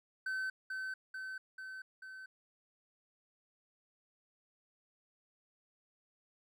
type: tone with echo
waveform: triangle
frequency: 1530 Hz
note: G6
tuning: 42 cents flat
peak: -33 dBFS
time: 0.26-0.5 s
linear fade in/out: 5 ms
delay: 440 ms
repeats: 4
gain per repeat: -3 dB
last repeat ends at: 2.26 s
effects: none